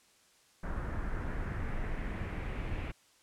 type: noise with low-pass filter sweep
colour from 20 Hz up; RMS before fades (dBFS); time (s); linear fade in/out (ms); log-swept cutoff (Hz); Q
brown; -36; 0.63-2.92; 10; 1500 to 2500; 2.6
effects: white hiss -65 dBFS RMS until 3.22 s + low-pass 9000 Hz 12 dB/octave